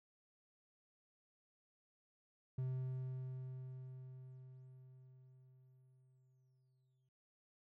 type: tone with exponential decay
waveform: triangle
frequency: 129.3 Hz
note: C3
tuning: 20 cents flat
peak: -35 dBFS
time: 2.58-7.09 s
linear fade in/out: 5 ms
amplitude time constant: 980 ms
effects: none